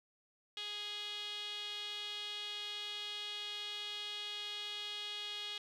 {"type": "tone with band-pass filter", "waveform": "sawtooth", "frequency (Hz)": 415.3, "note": "G#4", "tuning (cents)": 0, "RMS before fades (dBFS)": -43, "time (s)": [0.57, 5.58], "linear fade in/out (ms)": 2, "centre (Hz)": 3400, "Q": 5.9, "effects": []}